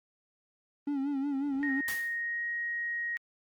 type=tone with vibrato; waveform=triangle; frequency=278.7 Hz; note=C#4; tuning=9 cents sharp; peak=-27 dBFS; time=0.87-1.81 s; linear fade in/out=5 ms; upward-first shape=sine; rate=5.5 Hz; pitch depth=74 cents each way
type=tone with pitch glide; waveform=sine; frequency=1864.7 to 1883.1 Hz; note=A#6 to A#6; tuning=0 to +17 cents; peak=-31 dBFS; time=1.63-3.17 s; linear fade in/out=0 ms; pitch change=+17 cents; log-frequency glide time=2.14-2.44 s
type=noise with exponential decay; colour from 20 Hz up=white; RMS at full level=-35 dBFS; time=1.88-2.22 s; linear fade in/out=2 ms; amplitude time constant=72 ms
effects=Opus 24 kbps